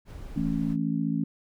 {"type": "noise", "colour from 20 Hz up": "brown", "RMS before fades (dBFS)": -39, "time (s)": [0.05, 0.77], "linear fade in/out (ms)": 50}
{"type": "chord", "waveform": "sine", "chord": "A major", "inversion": "second", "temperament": "just", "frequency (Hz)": [165, 220, 275], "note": ["E3", "A3", "C#4"], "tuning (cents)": [2, 0, -14], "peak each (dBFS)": -29, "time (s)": [0.36, 1.24], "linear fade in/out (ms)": 5}
{"effects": []}